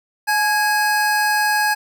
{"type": "tone pair together", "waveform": "square", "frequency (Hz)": [848.2, 1650], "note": ["G#5", "G#6"], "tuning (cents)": [36, -12], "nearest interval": "octave", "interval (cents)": 1152, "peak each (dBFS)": -19, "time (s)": [0.27, 1.75], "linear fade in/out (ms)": 20, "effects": []}